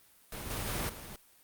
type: noise with level steps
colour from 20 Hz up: pink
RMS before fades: -41 / -36 / -34 / -45 dBFS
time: 0.32-1.16 s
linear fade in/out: 2 ms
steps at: 0.5 / 0.67 / 0.89 s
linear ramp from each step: 2 ms
effects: white hiss -62 dBFS RMS until 1.43 s + Opus 32 kbps